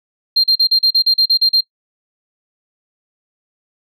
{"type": "tone bursts", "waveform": "sine", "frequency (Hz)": 4186, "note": "C8", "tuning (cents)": 0, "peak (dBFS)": -7, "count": 11, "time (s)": [0.36, 1.609], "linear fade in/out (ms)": 10, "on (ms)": 79, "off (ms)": 38, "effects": ["noise-tail reverb RT60 0.1 s tail -22 dB re dry", "tanh soft clip ceiling -6 dBFS"]}